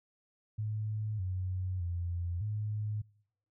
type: tone with pitch steps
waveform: sine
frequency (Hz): 107.3 / 92.5 / 86.9 / 106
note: A2 / F#2 / F2 / G#2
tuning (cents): -43 / 0 / -8 / +36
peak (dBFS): -32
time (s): 0.58-3.02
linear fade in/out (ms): 10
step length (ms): 610
effects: noise-tail reverb RT60 0.7 s tail -25 dB re dry